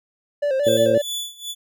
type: tone with vibrato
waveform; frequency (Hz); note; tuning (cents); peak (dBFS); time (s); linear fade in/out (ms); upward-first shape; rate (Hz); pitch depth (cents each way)
triangle; 554.4; C#5; 0; -16; 0.42-1.02; 10; square; 5.7; 80
type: tone with tremolo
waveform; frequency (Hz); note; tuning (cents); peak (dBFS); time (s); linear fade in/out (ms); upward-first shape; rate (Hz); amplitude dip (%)
sawtooth; 3456; A7; -32; -21; 0.63-1.55; 50; sine; 2.4; 90
type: harmonic tone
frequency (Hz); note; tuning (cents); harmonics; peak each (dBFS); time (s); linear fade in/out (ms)
114.1; A#2; -37; 1 / 2 / 3 / 4 / 5; -29 / -26 / -25 / -24 / -19; 0.66-0.98; 5
effects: none